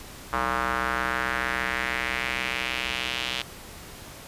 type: tone with band-pass filter sweep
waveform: square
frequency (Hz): 63.2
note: B1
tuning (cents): +41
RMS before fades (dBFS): -28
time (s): 0.33-3.42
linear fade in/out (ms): 0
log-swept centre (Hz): 1200 to 3200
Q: 2.4
effects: pink hiss -43 dBFS RMS until 4.27 s + resampled to 32000 Hz